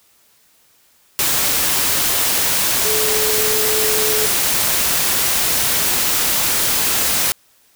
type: tone in noise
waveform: sine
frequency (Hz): 431.3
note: A4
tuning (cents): -35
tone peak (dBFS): -21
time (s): 2.85-4.26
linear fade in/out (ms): 0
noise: white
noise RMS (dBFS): -17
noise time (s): 1.19-7.32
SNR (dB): -7
effects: white hiss -55 dBFS RMS until 7.75 s